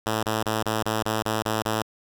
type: tone bursts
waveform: 5% pulse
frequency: 109.5 Hz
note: A2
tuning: 8 cents flat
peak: -12 dBFS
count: 9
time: 0.06-1.822 s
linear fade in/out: 5 ms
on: 170 ms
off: 29 ms
effects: none